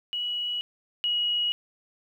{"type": "tone pair in turn", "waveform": "sine", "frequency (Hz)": [2926, 2904], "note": ["F#7", "F#7"], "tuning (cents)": [-20, -33], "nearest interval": "unison", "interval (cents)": 13, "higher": "first", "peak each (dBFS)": [-27, -23], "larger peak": "second", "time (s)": [[0.13, 0.61], [1.04, 1.52]], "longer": "neither", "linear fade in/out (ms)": 0, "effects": ["10-bit"]}